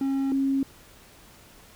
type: tone pair in turn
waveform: triangle / sine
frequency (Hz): 271.6 / 271.6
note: C#4 / C#4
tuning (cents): -35 / -35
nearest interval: unison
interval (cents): 0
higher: neither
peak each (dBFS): -21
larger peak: neither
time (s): 0.01-0.32 / 0.32-0.63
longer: neither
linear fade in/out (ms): 2
effects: pink hiss -52 dBFS RMS until 1.75 s